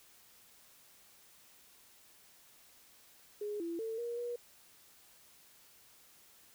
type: tone with pitch steps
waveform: sine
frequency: 416.3 / 337 / 448 / 473 / 480.4 Hz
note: G#4 / E4 / A4 / A#4 / B4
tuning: +4 / +38 / +31 / +25 / -48 cents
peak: -36 dBFS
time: 3.41-4.36 s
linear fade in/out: 5 ms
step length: 190 ms
effects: white hiss -62 dBFS RMS until 6.54 s